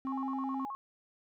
triangle tone, 264.5 Hz, C4, 19 cents sharp, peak -32 dBFS, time 0.05-0.65 s, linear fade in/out 0 ms
sine tone with vibrato, 950 Hz, A#5, 33 cents sharp, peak -37 dBFS, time 0.07-0.75 s, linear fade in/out 0 ms, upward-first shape square, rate 9.5 Hz, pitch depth 240 cents each way
effects none

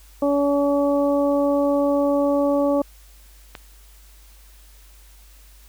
harmonic tone, 284.2 Hz, C#4, 43 cents sharp, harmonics 1 / 2 / 3 / 4, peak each -20 / -19 / -30 / -31 dBFS, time 0.22-2.82 s, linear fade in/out 5 ms
click, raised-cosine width 0.3 ms, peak -18 dBFS, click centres 3.552 s
effects added 50 Hz sine -46 dBFS peak until 5.68 s + white hiss -53 dBFS RMS until 5.68 s

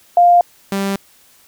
sine / sawtooth tone pair in turn, 701 / 196.71 Hz, F5 / G3, +6 / +6 cents, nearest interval octave + minor seventh, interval 2200 cents, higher first, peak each -6 / -13 dBFS, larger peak first, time 0.17-0.41 / 0.72-0.96 s, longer neither, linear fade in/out 2 ms, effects white hiss -50 dBFS RMS until 1.47 s

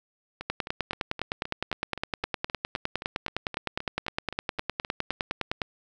two click trains, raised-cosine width 0.3 ms, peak -19 / -11 dBFS, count 19 / 51, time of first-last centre 0.41-5.11 / 0.5-5.618 s, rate 3.83 / 9.77 Hz, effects none

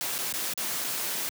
white noise with dropouts, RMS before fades -31 dBFS, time 0.01-1.29 s, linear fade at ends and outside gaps 0 ms, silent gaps 0.181-0.188 / 0.325-0.338 / 0.536-0.576 / 0.842-0.846 s, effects high-pass 150 Hz 12 dB/octave

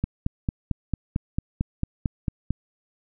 click train, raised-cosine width 5 ms, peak -11 dBFS, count 12, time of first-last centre 0.04-2.506 s, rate 4.46 Hz, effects none

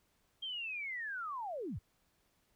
sine linear sweep, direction down, 3215 to 55 Hz, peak -38 dBFS, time 0.42-1.79 s, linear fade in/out 10 ms, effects pink hiss -75 dBFS RMS until 2.55 s

